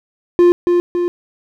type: tone with echo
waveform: triangle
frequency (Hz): 350.8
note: F4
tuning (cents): +8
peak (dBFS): -4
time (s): 0.39-0.52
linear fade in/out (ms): 0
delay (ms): 280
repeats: 2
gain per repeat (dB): -4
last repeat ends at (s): 1.08
effects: none